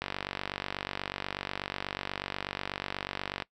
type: click train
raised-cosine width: 0.3 ms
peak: -16 dBFS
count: 165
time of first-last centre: 0.02-3.422 s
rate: 48.2 Hz
effects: noise-tail reverb RT60 0.1 s tail -21 dB re dry